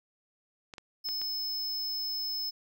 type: clicks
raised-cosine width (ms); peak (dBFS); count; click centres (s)
0.2; -26; 4; 0.738 / 0.782 / 1.088 / 1.216
type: tone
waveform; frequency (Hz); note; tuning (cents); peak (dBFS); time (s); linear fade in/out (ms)
square; 5210; E8; -21; -32; 1.04-2.51; 20
effects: none